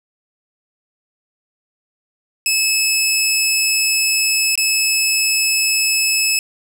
15% pulse tone with dropouts, 2598 Hz, E7, 26 cents flat, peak -7 dBFS, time 2.46-6.39 s, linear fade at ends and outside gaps 1 ms, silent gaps 4.555-4.576 s, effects none

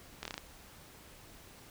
slowing click train, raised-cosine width 0.2 ms, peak -21 dBFS, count 6, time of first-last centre 0.23-0.379 s, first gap 23 ms, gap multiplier 1.13, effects pink hiss -55 dBFS RMS until 1.7 s

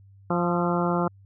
harmonic tone with a mistuned harmonic, 174.61 Hz, F3, in tune, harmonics 1 / 2 / 3 / 4 / 5 / 6 / 7 / 8, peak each -25 / -28 / -30 / -31 / -32 / -33 / -33 / -34 dBFS, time 0.3-1.08 s, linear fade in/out 5 ms, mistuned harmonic 8, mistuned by -44 cents, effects added 98 Hz sine -49 dBFS peak until 1.25 s

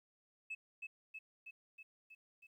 sine tone with echo, 2600 Hz, E7, 24 cents flat, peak -39 dBFS, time 0.5-0.55 s, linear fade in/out 10 ms, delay 320 ms, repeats 6, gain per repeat -3 dB, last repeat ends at 2.47 s, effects tanh soft clip ceiling -38 dBFS + 13-bit

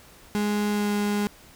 35% pulse tone with pitch glide, 207.7 to 206 Hz, G#3 to G#3, 0 to -14 cents, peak -21 dBFS, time 0.35-1.27 s, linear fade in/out 0 ms, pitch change -14 cents, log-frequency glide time 0.7-0.92 s, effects pink hiss -51 dBFS RMS until 1.55 s

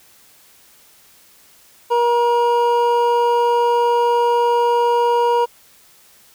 triangle tone pair together, 475.8 / 951.6 Hz, A#4 / A#5, +35 / +35 cents, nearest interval octave, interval 1200 cents, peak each -14 dBFS, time 1.9-5.46 s, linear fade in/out 20 ms, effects white hiss -50 dBFS RMS until 6.34 s

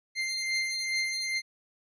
25% pulse beating tone pair, 2093 / 2095.4 Hz, C7 / C7, 0 / +2 cents, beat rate 2.4 Hz, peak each -26 / -31 dBFS, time 0.15-1.42 s, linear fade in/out 50 ms, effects resampled to 24000 Hz

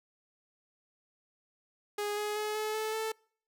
sawtooth tone with pitch steps, 413.8 / 419.1 / 424.5 / 429.9 / 435.4 / 440.9 Hz, G#4 / G#4 / G#4 / A4 / A4 / A4, -6 / +16 / +38 / -40 / -18 / +4 cents, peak -28 dBFS, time 1.98-3.12 s, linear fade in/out 5 ms, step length 190 ms, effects noise-tail reverb RT60 0.5 s tail -26 dB re dry

